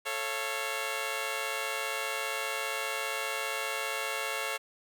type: chord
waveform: 10% pulse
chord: A augmented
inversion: none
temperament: just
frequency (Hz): 440 / 550 / 687.5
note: A4 / C#5 / E#5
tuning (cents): 0 / -14 / -27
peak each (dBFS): -29 / -27 / -30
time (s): 0.05-4.58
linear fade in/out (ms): 20
effects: none